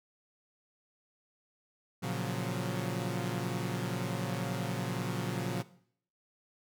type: chord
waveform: sawtooth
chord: Gb major seventh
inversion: first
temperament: equal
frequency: 116.54 / 138.59 / 174.61 / 185 Hz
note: Bb2 / Db3 / F3 / Gb3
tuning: 0 / 0 / 0 / 0 cents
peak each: -34 dBFS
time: 2.02-5.63 s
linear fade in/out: 20 ms
effects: noise-tail reverb RT60 0.6 s tail -17 dB re dry